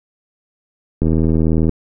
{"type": "click train", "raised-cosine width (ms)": 3, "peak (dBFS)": -4, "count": 55, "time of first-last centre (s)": [1.02, 1.693], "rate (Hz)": 80.2, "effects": []}